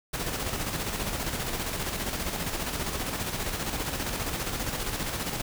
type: noise with tremolo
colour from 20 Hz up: pink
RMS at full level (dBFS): -30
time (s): 0.13-5.42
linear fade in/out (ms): 10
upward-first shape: square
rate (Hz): 15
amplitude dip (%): 40
effects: none